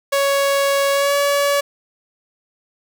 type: tone with pitch glide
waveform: sawtooth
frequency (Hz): 557 to 568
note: C#5 to C#5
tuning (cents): +8 to +42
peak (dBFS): -11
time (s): 0.12-1.61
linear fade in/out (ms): 10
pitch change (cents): +34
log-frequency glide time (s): 0.92-1.15
effects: 7-bit